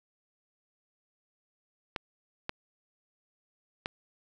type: clicks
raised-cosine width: 0.3 ms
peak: -16 dBFS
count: 3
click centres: 1.962 / 2.494 / 3.859 s
effects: none

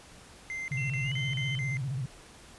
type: tone bursts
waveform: triangle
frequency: 2083 Hz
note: C7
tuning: 8 cents flat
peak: -32 dBFS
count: 6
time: 0.5-1.77 s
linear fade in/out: 0 ms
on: 180 ms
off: 38 ms
type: tone with vibrato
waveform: sine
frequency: 133 Hz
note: C3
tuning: 29 cents sharp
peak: -30 dBFS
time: 0.71-2.06 s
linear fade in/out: 5 ms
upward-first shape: square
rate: 15 Hz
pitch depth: 130 cents each way
type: tone with pitch glide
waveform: sine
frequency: 2709 to 3076 Hz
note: E7 to G7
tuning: +47 to -33 cents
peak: -37 dBFS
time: 0.77-1.59 s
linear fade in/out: 5 ms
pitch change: +220 cents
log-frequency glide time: 1.03-1.16 s
effects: pink hiss -52 dBFS RMS until 2.58 s + resampled to 24000 Hz

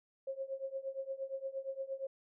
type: tone with tremolo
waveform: sine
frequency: 538 Hz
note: C5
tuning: 48 cents sharp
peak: -34 dBFS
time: 0.27-2.07 s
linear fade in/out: 5 ms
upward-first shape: triangle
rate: 8.6 Hz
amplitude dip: 95%
effects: none

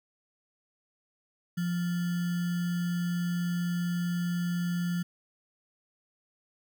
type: tone with sample-and-hold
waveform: sine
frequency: 174.61 Hz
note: F3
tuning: in tune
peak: -27 dBFS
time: 1.57-5.03 s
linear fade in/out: 10 ms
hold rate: 1575 Hz
effects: none

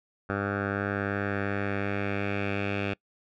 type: tone with low-pass filter sweep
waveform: 10% pulse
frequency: 100.3 Hz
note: G2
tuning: 40 cents sharp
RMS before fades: -30 dBFS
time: 0.29-2.94 s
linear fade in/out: 10 ms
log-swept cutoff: 1400 to 2700 Hz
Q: 3.2
effects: noise-tail reverb RT60 0.1 s tail -24 dB re dry

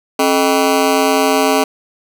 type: ring-modulated tone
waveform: 20% pulse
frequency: 352 Hz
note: F4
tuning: 14 cents sharp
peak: -3 dBFS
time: 0.19-1.64 s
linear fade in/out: 5 ms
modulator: 81 Hz
effects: none

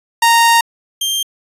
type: tone pair in turn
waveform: sawtooth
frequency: 928 / 3174 Hz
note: A#5 / G7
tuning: -8 / +21 cents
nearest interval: octave + major sixth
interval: 2129 cents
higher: second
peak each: -4 / -12 dBFS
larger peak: first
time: 0.22-0.61 / 1.01-1.23 s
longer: first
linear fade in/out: 5 ms
effects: resampled to 32000 Hz

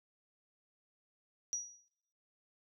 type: tone with exponential decay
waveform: sine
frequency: 5790 Hz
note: F#8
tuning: 38 cents flat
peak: -31 dBFS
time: 1.53-1.88 s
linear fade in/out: 0 ms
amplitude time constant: 75 ms
effects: noise-tail reverb RT60 0.9 s tail -24 dB re dry

